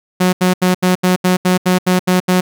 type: tone bursts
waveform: sawtooth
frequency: 182.6 Hz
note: F#3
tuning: 23 cents flat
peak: -6 dBFS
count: 11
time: 0.2-2.41 s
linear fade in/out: 10 ms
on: 130 ms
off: 78 ms
effects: none